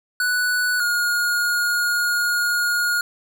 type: tone pair in turn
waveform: square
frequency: 1480 / 1432.9 Hz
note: F#6 / F6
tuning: 0 / +44 cents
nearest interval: minor second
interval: 56 cents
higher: first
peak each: -19 dBFS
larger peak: neither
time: 0.2-0.8 / 0.8-3.01 s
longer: second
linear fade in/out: 2 ms
effects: none